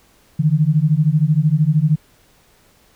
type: beating tone pair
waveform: sine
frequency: 146.83 / 159.83 Hz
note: D3 / D#3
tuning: 0 / +47 cents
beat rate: 13 Hz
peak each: -15 dBFS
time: 0.39-1.96 s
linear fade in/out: 10 ms
effects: pink hiss -54 dBFS RMS until 2.95 s